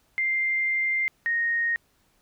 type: tone pair in turn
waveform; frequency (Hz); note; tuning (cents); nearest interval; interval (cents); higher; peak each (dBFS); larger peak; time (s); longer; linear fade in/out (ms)
sine; 2096 / 1863; C7 / A#6; +2 / -2; major second; 204; first; -22; neither; 0.18-1.08 / 1.26-1.76; first; 0
effects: pink hiss -66 dBFS RMS until 2.21 s